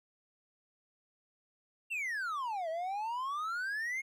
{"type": "exponential two-way sweep", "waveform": "triangle", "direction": "down then up", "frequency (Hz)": [2794, 632, 2180], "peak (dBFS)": -32, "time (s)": [1.9, 4.02], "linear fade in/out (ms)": 20, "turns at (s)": 2.69, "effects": []}